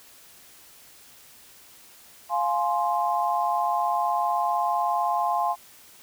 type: chord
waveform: sine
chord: F minor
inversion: none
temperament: just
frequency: 698.5 / 838.1 / 1047.7 Hz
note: F5 / Ab5 / C6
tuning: 0 / +16 / +2 cents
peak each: -26 dBFS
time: 2.29-5.56 s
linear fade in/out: 50 ms
effects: white hiss -51 dBFS RMS until 6.02 s